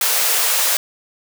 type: high-pass noise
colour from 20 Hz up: white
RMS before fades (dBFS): -17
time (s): 0.01-0.77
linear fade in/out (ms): 2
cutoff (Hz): 430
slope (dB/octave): 96
effects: none